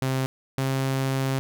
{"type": "tone pair in turn", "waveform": "sawtooth", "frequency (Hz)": [131.9, 133.9], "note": ["C3", "C3"], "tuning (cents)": [14, 40], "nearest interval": "unison", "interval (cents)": 26, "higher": "second", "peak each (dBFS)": -19, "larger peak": "neither", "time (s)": [[0.02, 0.26], [0.58, 1.39]], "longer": "second", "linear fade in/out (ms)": 0, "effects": []}